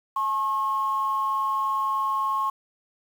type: tone pair together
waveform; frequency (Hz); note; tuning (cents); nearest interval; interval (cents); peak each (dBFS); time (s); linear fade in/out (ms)
sine; 859 / 1082.3; A5 / C#6; -42 / -42; major third; 400; -31 / -22; 0.16-2.5; 5
effects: tanh soft clip ceiling -16 dBFS + 8-bit